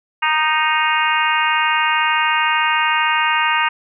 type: harmonic tone with a mistuned harmonic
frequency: 311.1 Hz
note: D#4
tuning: in tune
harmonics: 3 / 4 / 5 / 6 / 7 / 8 / 9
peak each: -19 / -21 / -22 / -23 / -24 / -24 / -23 dBFS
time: 0.22-3.69 s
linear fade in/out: 10 ms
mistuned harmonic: 4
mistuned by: -18 cents
effects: none